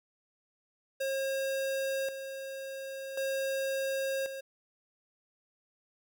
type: tone with tremolo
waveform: square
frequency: 539 Hz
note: C#5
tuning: 49 cents flat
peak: -31 dBFS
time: 1-4.41 s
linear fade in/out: 10 ms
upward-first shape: square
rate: 0.46 Hz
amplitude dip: 60%
effects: none